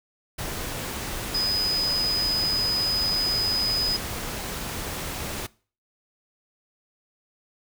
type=tone in noise; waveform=sine; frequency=4999 Hz; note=D#8; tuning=7 cents sharp; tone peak=-22 dBFS; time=1.34-3.97 s; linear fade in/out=10 ms; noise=pink; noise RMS=-32 dBFS; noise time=0.38-5.47 s; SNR=+7 dB; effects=noise-tail reverb RT60 0.4 s tail -22 dB re dry